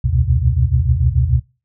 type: tone cluster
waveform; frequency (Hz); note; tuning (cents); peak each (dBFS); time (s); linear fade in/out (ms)
sine; 67.2 / 74.1 / 85.6 / 119.7 / 126.6; C2 / D2 / F2 / A#2 / B2; +47 / +16 / -34 / +46 / +43; -19; 0.04-1.4; 10
effects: noise-tail reverb RT60 0.3 s tail -21 dB re dry